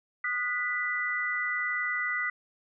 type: tone cluster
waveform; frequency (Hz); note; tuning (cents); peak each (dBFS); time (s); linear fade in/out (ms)
sine; 1232 / 1460 / 1981; D#6 / F#6 / B6; -17 / -24 / +5; -36 / -34 / -29; 0.24-2.3; 5
effects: none